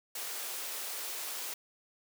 white high-pass noise, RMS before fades -39 dBFS, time 0.15-1.54 s, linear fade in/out 5 ms, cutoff 340 Hz, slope 24 dB/octave, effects none

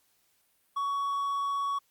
triangle tone, 1121 Hz, C#6, 19 cents sharp, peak -26 dBFS, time 0.76-1.79 s, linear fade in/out 10 ms, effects white hiss -70 dBFS RMS until 1.9 s + Opus 48 kbps

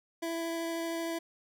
25% pulse tone with vibrato, 332.2 Hz, E4, 13 cents sharp, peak -29 dBFS, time 0.22-1.19 s, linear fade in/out 10 ms, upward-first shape triangle, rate 13 Hz, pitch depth 9 cents each way, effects none

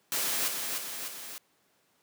white noise with echo, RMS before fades -30 dBFS, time 0.12-0.48 s, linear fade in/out 0 ms, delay 300 ms, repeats 3, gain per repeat -4 dB, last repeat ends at 1.38 s, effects pink hiss -69 dBFS RMS until 2.02 s + high-pass 200 Hz 12 dB/octave

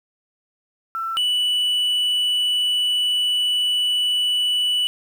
sine / triangle tone pair in turn, 1338 / 2962 Hz, E6 / F#7, +25 / +1 cents, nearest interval octave + major second, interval 1376 cents, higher second, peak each -23 / -16 dBFS, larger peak second, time 0.95-1.17 / 1.17-4.87 s, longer second, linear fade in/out 0 ms, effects 8-bit

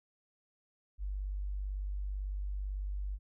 sine tone, 49 Hz, G1, in tune, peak -34 dBFS, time 0.98-3.19 s, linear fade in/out 50 ms, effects none

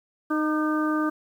harmonic tone with a mistuned harmonic, 307.9 Hz, D#4, 18 cents flat, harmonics 1 / 2 / 3 / 4 / 5, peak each -23 / -33 / -37 / -29 / -33 dBFS, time 0.3-1.1 s, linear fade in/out 10 ms, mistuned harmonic 4, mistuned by -33 cents, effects 9-bit

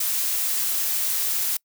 blue noise, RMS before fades -24 dBFS, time 0-1.57 s, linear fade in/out 5 ms, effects noise-tail reverb RT60 0.1 s tail -26 dB re dry

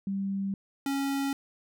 sine / square tone pair in turn, 196 / 276.1 Hz, G3 / C#4, 0 / -7 cents, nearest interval tritone, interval 593 cents, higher second, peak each -28 dBFS, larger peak neither, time 0.07-0.54 / 0.86-1.33 s, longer neither, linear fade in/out 2 ms, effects none

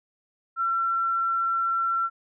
sine tone, 1354 Hz, E6, 46 cents sharp, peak -22 dBFS, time 0.56-2.1 s, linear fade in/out 50 ms, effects none

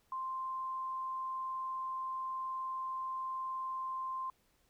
sine tone, 1046.5 Hz, C6, in tune, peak -36 dBFS, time 0.12-4.3 s, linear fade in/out 2 ms, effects pink hiss -73 dBFS RMS until 4.69 s

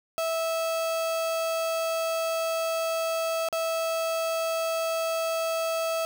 35% pulse tone with dropouts, 654 Hz, E5, 14 cents flat, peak -24 dBFS, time 0.18-6.05 s, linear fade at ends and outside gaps 0 ms, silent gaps 3.487-3.527 s, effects none

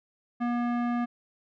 square tone with low-pass filter, 240 Hz, B3, 49 cents flat, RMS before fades -28 dBFS, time 0.4-1.06 s, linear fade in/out 20 ms, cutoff 1500 Hz, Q 1.2, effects none

